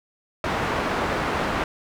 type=low-pass noise; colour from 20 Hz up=white; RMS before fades=-25 dBFS; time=0.44-1.64 s; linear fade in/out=2 ms; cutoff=1300 Hz; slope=12 dB/octave; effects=none